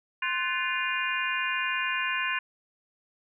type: harmonic tone with a mistuned harmonic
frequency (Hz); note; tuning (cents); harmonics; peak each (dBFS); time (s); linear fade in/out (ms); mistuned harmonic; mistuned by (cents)
349.2; F4; 0; 3 / 4 / 5 / 6 / 7 / 8; -33 / -33 / -32 / -39 / -32 / -35; 0.22-2.39; 5; 4; +130
effects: none